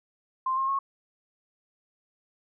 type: tone with pitch steps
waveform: sine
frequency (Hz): 1046.5 / 1069.1 / 1092.2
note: C6 / C6 / C#6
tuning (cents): 0 / +37 / -26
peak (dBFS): -24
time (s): 0.46-0.79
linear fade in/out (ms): 5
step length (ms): 110
effects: none